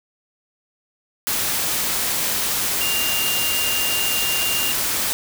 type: tone in noise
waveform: sine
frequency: 2800 Hz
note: F7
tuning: 4 cents sharp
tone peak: -23 dBFS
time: 2.81-4.72 s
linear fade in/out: 0 ms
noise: white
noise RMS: -22 dBFS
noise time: 1.27-5.13 s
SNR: -4 dB
effects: none